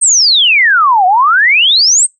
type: exponential two-way sweep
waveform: sine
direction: down then up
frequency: 8650 to 712 to 8650 Hz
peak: -5 dBFS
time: 0.01-2.07 s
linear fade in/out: 20 ms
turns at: 1.06 s
effects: noise-tail reverb RT60 0.2 s tail -26 dB re dry